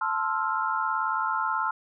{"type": "chord", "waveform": "sine", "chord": "F major seventh", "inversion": "first", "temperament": "equal", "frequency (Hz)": [880, 1046.5, 1318.5, 1396.9], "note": ["A5", "C6", "E6", "F6"], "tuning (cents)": [0, 0, 0, 0], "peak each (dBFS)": -30, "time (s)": [0.01, 1.71], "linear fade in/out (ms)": 5, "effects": []}